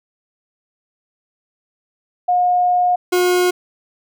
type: tone pair in turn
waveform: sine / 40% pulse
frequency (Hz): 718 / 360.1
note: F5 / F#4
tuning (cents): +48 / -47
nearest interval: octave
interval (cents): 1195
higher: first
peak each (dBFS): -12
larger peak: neither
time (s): 2.28-2.96 / 3.12-3.51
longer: first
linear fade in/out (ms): 10
effects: none